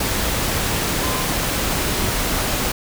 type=tone in noise; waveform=sine; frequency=1029 Hz; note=C6; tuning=29 cents flat; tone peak=-28 dBFS; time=1.03-1.25 s; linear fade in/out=5 ms; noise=pink; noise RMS=-21 dBFS; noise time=0-2.72 s; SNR=-10 dB; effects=none